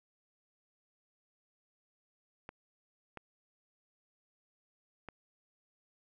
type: clicks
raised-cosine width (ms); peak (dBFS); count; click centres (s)
0.5; -29; 3; 2.491 / 3.173 / 5.087
effects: none